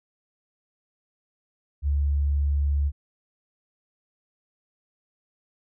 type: tone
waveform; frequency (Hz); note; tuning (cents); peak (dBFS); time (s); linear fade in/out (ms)
sine; 71.5; D2; -46; -20; 1.82-2.92; 50
effects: none